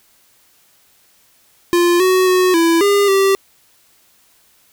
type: tone with pitch steps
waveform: square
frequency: 348.1 / 371.8 / 367.6 / 332.8 / 403.9 / 389.7 Hz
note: F4 / F#4 / F#4 / E4 / G#4 / G4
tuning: -6 / +8 / -11 / +17 / -48 / -10 cents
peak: -11 dBFS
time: 1.73-3.35 s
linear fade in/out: 0 ms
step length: 270 ms
effects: white hiss -54 dBFS RMS until 4.72 s